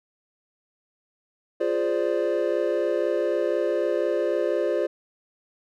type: chord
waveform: triangle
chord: D half-diminished seventh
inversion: first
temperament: equal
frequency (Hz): 349.2 / 415.3 / 523.3 / 587.3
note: F4 / Ab4 / C5 / D5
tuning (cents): 0 / 0 / 0 / 0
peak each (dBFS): -25 / -26 / -25 / -25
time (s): 1.6-4.87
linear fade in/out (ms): 10
effects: none